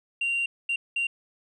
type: tone bursts at uneven times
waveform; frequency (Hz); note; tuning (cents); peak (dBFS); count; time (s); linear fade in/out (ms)
sine; 2766; F7; -17; -22; 3; 0.21-0.46 / 0.69-0.76 / 0.96-1.07; 5
effects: tanh soft clip ceiling -22 dBFS